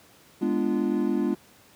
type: chord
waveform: triangle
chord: G# diminished seventh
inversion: none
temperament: equal with one note detuned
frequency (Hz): 207.7 / 246.9 / 293.7 / 344.8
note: G#3 / B3 / D4 / F4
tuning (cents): 0 / 0 / 0 / -22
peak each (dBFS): -26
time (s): 0.41-1.35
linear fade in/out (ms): 10
effects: pink hiss -55 dBFS RMS until 1.75 s + high-pass 100 Hz 12 dB/octave